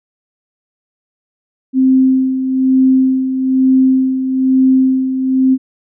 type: tone with tremolo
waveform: sine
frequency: 261.6 Hz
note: C4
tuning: in tune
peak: -6 dBFS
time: 1.73-5.58 s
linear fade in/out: 50 ms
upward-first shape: sine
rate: 1.1 Hz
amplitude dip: 60%
effects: none